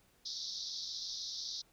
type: band-pass noise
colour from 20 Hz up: white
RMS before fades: -42 dBFS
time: 0.25-1.62 s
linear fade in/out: 10 ms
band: 3600 to 5800 Hz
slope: 96 dB/octave
effects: pink hiss -69 dBFS RMS until 1.72 s